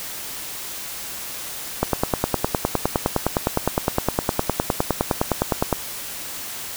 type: click train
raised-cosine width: 1 ms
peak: -3 dBFS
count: 39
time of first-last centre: 1.83-5.727 s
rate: 9.75 Hz
effects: white hiss -32 dBFS RMS until 6.76 s